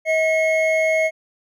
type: tone pair together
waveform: triangle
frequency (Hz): 637.9 / 2173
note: D#5 / C#7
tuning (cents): +43 / -35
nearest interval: octave + major sixth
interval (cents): 2122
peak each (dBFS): -15 / -19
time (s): 0.05-1.11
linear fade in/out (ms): 50
effects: none